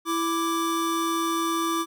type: tone pair together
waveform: square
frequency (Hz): 331.8 / 1173.2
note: E4 / D6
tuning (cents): +11 / -2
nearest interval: octave + minor seventh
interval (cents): 2187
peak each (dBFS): -27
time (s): 0.05-1.86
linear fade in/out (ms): 50
effects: none